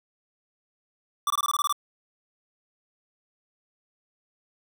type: tone bursts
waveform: square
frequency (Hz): 1169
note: D6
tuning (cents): -8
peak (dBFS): -23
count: 9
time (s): 1.27-1.726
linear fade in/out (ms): 2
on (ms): 32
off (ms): 21
effects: none